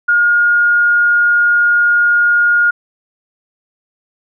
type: tone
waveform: sine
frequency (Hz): 1426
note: F6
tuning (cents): +36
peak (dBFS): -8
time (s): 0.08-2.71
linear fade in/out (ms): 10
effects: none